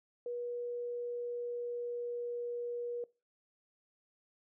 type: tone with pitch glide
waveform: sine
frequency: 482.8 to 479.7 Hz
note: B4 to A#4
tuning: -39 to +50 cents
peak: -36 dBFS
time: 0.26-3.04 s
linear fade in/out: 2 ms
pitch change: -11 cents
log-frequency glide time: 0.42-2.43 s
effects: noise-tail reverb RT60 0.3 s tail -22 dB re dry